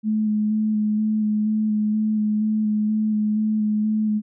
sine tone with vibrato, 213.9 Hz, A3, 49 cents flat, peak -18 dBFS, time 0.03-4.22 s, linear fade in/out 50 ms, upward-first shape square, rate 2.1 Hz, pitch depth 14 cents each way, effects none

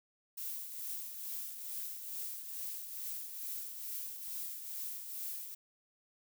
violet noise with tremolo, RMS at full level -40 dBFS, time 0.37-5.55 s, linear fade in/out 10 ms, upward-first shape triangle, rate 2.3 Hz, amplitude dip 55%, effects none

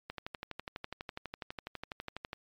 click train, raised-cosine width 0.3 ms, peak -23 dBFS, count 28, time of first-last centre 0.1-2.331 s, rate 12.1 Hz, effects MP3 96 kbps

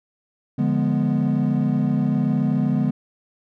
triangle chord, D diminished seventh, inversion none, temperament equal, 146.83 / 174.61 / 207.7 / 246.9 Hz, D3 / F3 / Ab3 / Cb4, 0 / 0 / 0 / 0 cents, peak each -20 / -24 / -20 / -20 dBFS, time 0.58-2.91 s, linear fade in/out 10 ms, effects tanh soft clip ceiling -9 dBFS

